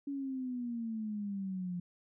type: exponential sweep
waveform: sine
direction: down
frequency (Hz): 283.7 to 174.8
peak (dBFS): -35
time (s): 0.07-1.8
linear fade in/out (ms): 5
effects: none